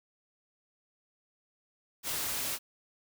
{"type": "noise", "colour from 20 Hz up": "white", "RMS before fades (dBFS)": -34, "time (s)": [2.03, 2.59], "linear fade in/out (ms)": 50, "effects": []}